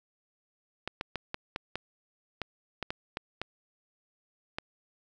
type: clicks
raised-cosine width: 0.3 ms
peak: -17 dBFS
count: 12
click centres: 0.876 / 1.011 / 1.157 / 1.344 / 1.561 / 1.756 / 2.417 / 2.827 / 2.905 / 3.171 / 3.416 / 4.585 s
effects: none